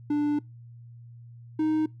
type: tone pair in turn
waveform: triangle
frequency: 294.3 / 311.1 Hz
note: D4 / D#4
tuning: +4 / 0 cents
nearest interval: minor second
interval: 96 cents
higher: second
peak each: -20 / -20 dBFS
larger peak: neither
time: 0.1-0.39 / 1.59-1.86 s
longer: first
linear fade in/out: 5 ms
effects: noise-tail reverb RT60 0.2 s tail -23 dB re dry + added 118 Hz sine -44 dBFS peak until 2 s